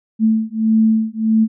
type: beating tone pair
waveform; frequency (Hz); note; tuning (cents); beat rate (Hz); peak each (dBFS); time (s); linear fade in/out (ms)
sine; 220 / 221.6; A3 / A3; 0 / +13; 1.6; -15; 0.19-1.48; 50
effects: none